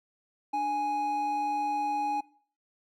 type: tone pair together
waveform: triangle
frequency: 296.5 / 830.6 Hz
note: D4 / G#5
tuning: +17 / 0 cents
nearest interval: octave + tritone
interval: 1783 cents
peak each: -36 / -25 dBFS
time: 0.53-2.21 s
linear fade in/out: 10 ms
effects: noise-tail reverb RT60 0.5 s tail -21 dB re dry